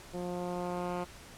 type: tone with low-pass filter sweep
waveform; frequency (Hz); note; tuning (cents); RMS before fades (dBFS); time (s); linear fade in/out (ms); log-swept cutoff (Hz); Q
10% pulse; 177.6; F3; +29; -36; 0.13-1.05; 20; 510 to 1900; 0.79
effects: pink hiss -51 dBFS RMS until 1.37 s + low-pass 11000 Hz 12 dB/octave